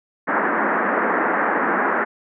white band-pass noise, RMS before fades -20 dBFS, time 0.27-2.05 s, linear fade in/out 20 ms, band 200 to 1800 Hz, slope 48 dB/octave, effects none

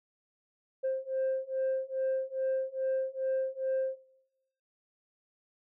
sine beating tone pair, 526 / 528.4 Hz, C5 / C5, +9 / +17 cents, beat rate 2.4 Hz, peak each -32 / -31 dBFS, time 0.83-3.97 s, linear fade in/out 20 ms, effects noise-tail reverb RT60 1.0 s tail -21 dB re dry + tanh soft clip ceiling -25 dBFS

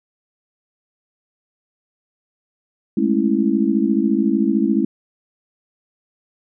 sine chord, A major seventh, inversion third, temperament just, 206.2 / 220 / 275 / 330 Hz, G#3 / A3 / C#4 / E4, -12 / 0 / -14 / +2 cents, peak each -20 dBFS, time 2.97-4.85 s, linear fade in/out 5 ms, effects none

